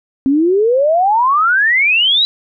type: exponential sweep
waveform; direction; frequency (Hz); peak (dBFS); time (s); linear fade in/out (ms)
sine; up; 261.6 to 3983; -9; 0.26-2.25; 0
effects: none